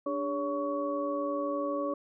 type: tone cluster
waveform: sine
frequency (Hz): 292.1 / 404.7 / 564 / 1122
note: D4 / G#4 / C#5 / C#6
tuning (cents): -9 / -45 / +30 / +21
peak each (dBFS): -34 / -40 / -32 / -36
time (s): 0.06-1.94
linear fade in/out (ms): 5
effects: none